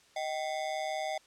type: ring-modulated tone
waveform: square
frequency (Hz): 700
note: F5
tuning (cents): +4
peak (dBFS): -30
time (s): 0.16-1.18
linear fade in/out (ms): 5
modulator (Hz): 72.7
effects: white hiss -62 dBFS RMS until 1.26 s + low-pass 7000 Hz 12 dB/octave